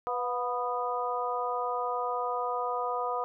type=harmonic tone with a mistuned harmonic; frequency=246.9 Hz; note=B3; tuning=in tune; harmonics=2 / 3 / 4 / 5; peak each=-34 / -34 / -34 / -34 dBFS; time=0.07-3.24 s; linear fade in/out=0 ms; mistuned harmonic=3; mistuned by=-41 cents; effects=none